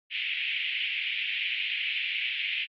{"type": "band-pass noise", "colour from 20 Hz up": "pink", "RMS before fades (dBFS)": -31, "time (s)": [0.1, 2.67], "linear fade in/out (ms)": 50, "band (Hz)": [2200, 3100], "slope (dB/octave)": 48, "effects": ["Opus 48 kbps"]}